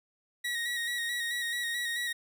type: tone with vibrato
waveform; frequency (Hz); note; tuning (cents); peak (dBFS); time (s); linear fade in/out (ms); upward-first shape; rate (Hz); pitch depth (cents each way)
30% pulse; 1898; A#6; +31; -28; 0.44-2.13; 10; square; 4.6; 30
effects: none